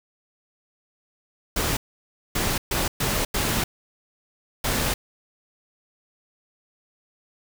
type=noise bursts at uneven times; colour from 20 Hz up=pink; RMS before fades=-24 dBFS; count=6; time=1.56-1.77 / 2.35-2.58 / 2.71-2.88 / 3-3.25 / 3.34-3.64 / 4.64-4.94 s; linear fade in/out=5 ms; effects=none